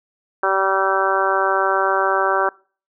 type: harmonic tone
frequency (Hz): 192.8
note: G3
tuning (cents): -28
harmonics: 2 / 3 / 4 / 5 / 6 / 7 / 8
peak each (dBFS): -23 / -23 / -23 / -23 / -23 / -23 / -23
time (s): 0.43-2.49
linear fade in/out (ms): 2
effects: noise-tail reverb RT60 0.4 s tail -24 dB re dry